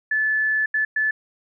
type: tone bursts at uneven times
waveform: sine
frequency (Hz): 1736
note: A6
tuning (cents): -24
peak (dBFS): -18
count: 3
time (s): 0.11-0.66 / 0.74-0.85 / 0.96-1.11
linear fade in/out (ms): 5
effects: none